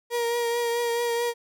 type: tone with vibrato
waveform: 35% pulse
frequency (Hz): 472.1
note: A#4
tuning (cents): +22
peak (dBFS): -22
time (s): 0.1-1.34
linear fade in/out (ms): 50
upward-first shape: triangle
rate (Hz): 4.6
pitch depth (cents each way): 28
effects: none